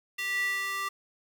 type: tone with high-pass filter sweep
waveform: square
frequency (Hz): 392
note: G4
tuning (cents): 0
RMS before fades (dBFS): -31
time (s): 0.18-0.89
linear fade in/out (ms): 10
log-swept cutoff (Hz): 2300 to 1400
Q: 5.8
effects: 9-bit